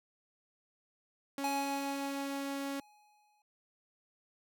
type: tone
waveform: sawtooth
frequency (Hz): 277.2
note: C#4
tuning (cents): 0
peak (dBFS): -32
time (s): 1.38-2.8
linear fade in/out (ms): 2
type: tone with exponential decay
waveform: square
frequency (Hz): 838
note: G#5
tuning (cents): +15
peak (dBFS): -32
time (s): 1.44-3.42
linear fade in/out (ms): 2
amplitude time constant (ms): 430
effects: none